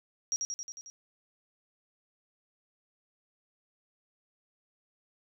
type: tone with echo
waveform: sine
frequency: 5680 Hz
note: F8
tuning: 28 cents sharp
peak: -27 dBFS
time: 0.32-0.36 s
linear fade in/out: 0 ms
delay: 90 ms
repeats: 6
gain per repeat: -3 dB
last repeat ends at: 0.9 s
effects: none

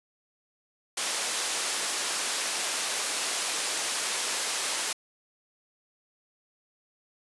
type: band-pass noise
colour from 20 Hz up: white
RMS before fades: -30 dBFS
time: 0.97-4.93 s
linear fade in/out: 5 ms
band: 380 to 9900 Hz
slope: 12 dB/octave
effects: resampled to 24000 Hz

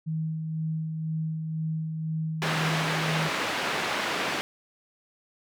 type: tone with tremolo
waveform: sine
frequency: 158.9 Hz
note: D#3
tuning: 37 cents sharp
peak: -26 dBFS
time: 0.06-3.29 s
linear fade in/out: 20 ms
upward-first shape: sine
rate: 2 Hz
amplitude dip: 35%
type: band-pass noise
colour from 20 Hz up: white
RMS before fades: -29 dBFS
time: 2.42-4.41 s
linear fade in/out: 0 ms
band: 170 to 2400 Hz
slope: 12 dB/octave
effects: none

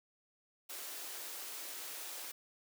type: high-pass noise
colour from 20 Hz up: white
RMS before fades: -45 dBFS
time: 0.69-2.32 s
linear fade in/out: 10 ms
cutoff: 290 Hz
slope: 48 dB/octave
effects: none

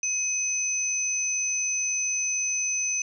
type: tone pair together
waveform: sine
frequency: 2544 / 6051 Hz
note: D#7 / F#8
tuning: +38 / +38 cents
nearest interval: octave + minor third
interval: 1500 cents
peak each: -31 / -25 dBFS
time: 0.03-3.02 s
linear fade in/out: 2 ms
effects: none

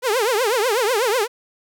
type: tone with vibrato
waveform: sawtooth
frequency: 461.5 Hz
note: A#4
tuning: 17 cents flat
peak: -13 dBFS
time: 0.02-1.28 s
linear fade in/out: 50 ms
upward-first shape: triangle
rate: 8.1 Hz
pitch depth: 280 cents each way
effects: none

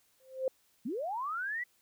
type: tone with exponential growth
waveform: sine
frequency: 523.3 Hz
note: C5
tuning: in tune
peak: -25 dBFS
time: 0.2-0.48 s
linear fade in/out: 2 ms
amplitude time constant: 59 ms
type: linear sweep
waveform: sine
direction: up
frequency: 196 to 2000 Hz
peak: -33 dBFS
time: 0.85-1.64 s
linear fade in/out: 10 ms
effects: white hiss -70 dBFS RMS until 1.81 s

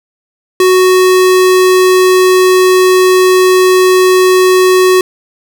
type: tone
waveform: square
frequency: 370 Hz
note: F#4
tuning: in tune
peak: -5 dBFS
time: 0.6-5.01 s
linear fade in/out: 2 ms
effects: none

